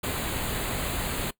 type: band-stop noise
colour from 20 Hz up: pink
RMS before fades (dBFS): -30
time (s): 0.03-1.31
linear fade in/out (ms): 10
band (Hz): 4600 to 6700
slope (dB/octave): 96
effects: noise-tail reverb RT60 0.1 s tail -20 dB re dry